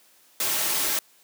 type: noise with comb filter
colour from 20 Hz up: white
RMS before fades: -25 dBFS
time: 0.4-0.99 s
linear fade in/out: 2 ms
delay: 4.1 ms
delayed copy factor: -0.5
effects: white hiss -58 dBFS RMS until 1.23 s + high-pass 200 Hz 12 dB/octave